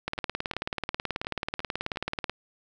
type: two click trains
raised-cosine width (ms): 0.3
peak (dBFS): -24 / -13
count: 6 / 42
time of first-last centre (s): 0.18-1.959 / 0.08-2.296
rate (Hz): 2.81 / 18.5
effects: none